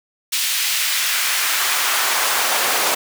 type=noise with high-pass filter sweep; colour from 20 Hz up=pink; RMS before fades=-19 dBFS; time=0.32-2.95 s; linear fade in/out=10 ms; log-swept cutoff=3000 to 600 Hz; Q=1; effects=none